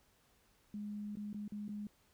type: tone with dropouts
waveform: sine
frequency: 207.7 Hz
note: G#3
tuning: in tune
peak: -40 dBFS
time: 0.74-1.87 s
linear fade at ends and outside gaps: 2 ms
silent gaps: 1.155-1.17 / 1.33-1.344 / 1.479-1.521 / 1.681-1.691 s
effects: pink hiss -71 dBFS RMS until 2.13 s